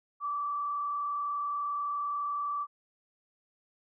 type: tone with frequency modulation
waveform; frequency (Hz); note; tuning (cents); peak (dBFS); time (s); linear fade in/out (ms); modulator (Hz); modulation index
sine; 1161; D6; -20; -30; 0.2-2.67; 50; 31.7; 0.64
effects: none